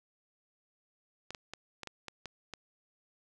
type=clicks; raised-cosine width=0.2 ms; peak=-24 dBFS; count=8; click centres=1.306 / 1.348 / 1.536 / 1.833 / 1.873 / 2.083 / 2.257 / 2.537 s; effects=none